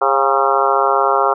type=harmonic tone with a mistuned harmonic; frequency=135.7 Hz; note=C#3; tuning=36 cents flat; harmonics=3 / 4 / 5 / 6 / 7 / 8 / 9 / 10; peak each=-20 / -20 / -20 / -20 / -20 / -20 / -20 / -20 dBFS; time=0.01-1.34 s; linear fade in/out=10 ms; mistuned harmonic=5; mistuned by=+61 cents; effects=none

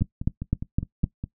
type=two click trains; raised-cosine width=5 ms; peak=-18 / -9 dBFS; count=7 / 5; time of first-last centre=0.01-1.24 / 0.02-1.04 s; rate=4.88 / 3.92 Hz; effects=noise-tail reverb RT60 0.1 s tail -18 dB re dry

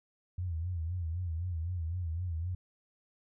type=tone with vibrato; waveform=sine; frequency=85.5 Hz; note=F2; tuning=36 cents flat; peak=-32 dBFS; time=0.38-2.55 s; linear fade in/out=5 ms; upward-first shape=sine; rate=3.9 Hz; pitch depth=120 cents each way; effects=none

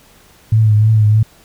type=tone with vibrato; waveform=sine; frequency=108.1 Hz; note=A2; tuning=30 cents flat; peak=-7 dBFS; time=0.52-1.23 s; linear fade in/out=5 ms; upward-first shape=triangle; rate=3.2 Hz; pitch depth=51 cents each way; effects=pink hiss -47 dBFS RMS until 1.44 s

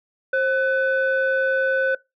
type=tone pair together; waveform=sine; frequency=530 / 1500 Hz; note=C5 / F#6; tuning=+22 / +23 cents; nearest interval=octave + tritone; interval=1801 cents; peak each=-19 dBFS; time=0.33-1.95 s; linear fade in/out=5 ms; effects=noise-tail reverb RT60 0.2 s tail -22 dB re dry + tanh soft clip ceiling -13 dBFS

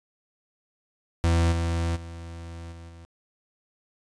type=tone with level steps; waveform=40% pulse; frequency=84 Hz; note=E2; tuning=33 cents sharp; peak=-18 / -23 / -36 / -40 / -43 dBFS; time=1.24-3.05 s; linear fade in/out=0 ms; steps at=1.51 / 1.95 / 2.71 / 2.88 s; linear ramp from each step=20 ms; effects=resampled to 22050 Hz

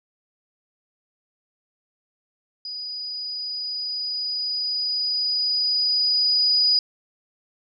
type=tone with level ramp; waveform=sine; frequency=4936 Hz; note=D#8; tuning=15 cents flat; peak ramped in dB=-30 to -15 dBFS; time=2.65-6.79 s; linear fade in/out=2 ms; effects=none

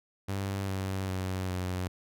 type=tone with pitch steps; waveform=sawtooth; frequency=98 / 95.76 / 93.57 / 91.44 Hz; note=G2 / G2 / F#2 / F#2; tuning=0 / -40 / +20 / -20 cents; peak=-27 dBFS; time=0.28-1.88 s; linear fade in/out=10 ms; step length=400 ms; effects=none

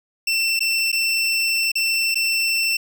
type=tone with dropouts; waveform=25% pulse; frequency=2687 Hz; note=E7; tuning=33 cents sharp; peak=-14 dBFS; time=0.27-2.77 s; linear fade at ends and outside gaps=5 ms; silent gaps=0.593-0.605 / 0.918-0.927 / 1.718-1.754 / 2.145-2.155 s; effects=none

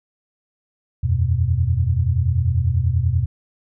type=chord; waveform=sine; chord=E suspended second; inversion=none; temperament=just; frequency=82.41 / 92.71 / 123.61 Hz; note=E2 / F#2 / B2; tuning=0 / +4 / +2 cents; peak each=-20 dBFS; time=1.03-3.26 s; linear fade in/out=10 ms; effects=none

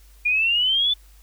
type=exponential sweep; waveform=sine; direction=up; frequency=2412 to 3520 Hz; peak=-17 dBFS; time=0.25-0.94 s; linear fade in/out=10 ms; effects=added 50 Hz sine -47 dBFS peak until 1.22 s + white hiss -57 dBFS RMS until 1.22 s

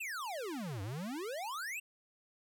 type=exponential two-way sweep; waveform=square; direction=down then up; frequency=2794 to 92.5 to 2794 Hz; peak=-39 dBFS; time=0-1.8 s; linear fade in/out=10 ms; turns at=0.82 s; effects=none

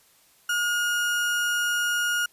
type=tone; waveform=35% pulse; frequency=1432 Hz; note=F6; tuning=43 cents sharp; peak=-21 dBFS; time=0.49-2.26 s; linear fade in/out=5 ms; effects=white hiss -59 dBFS RMS until 2.32 s + resampled to 32000 Hz

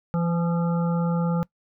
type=harmonic tone with a mistuned harmonic; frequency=169.8 Hz; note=F3; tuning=48 cents flat; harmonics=1 / 3 / 5 / 7 / 8; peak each=-21 / -31 / -35 / -38 / -39 dBFS; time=0.14-1.43 s; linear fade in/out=0 ms; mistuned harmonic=7; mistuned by=+48 cents; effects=noise-tail reverb RT60 0.1 s tail -22 dB re dry

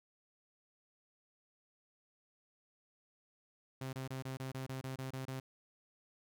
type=tone bursts; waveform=sawtooth; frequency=131.8 Hz; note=C3; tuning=13 cents sharp; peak=-36 dBFS; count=11; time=3.81-5.4 s; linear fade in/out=5 ms; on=120 ms; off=27 ms; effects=none

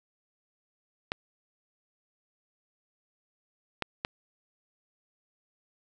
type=clicks; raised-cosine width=0.3 ms; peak=-13 dBFS; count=3; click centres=1.119 / 3.823 / 4.049 s; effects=none

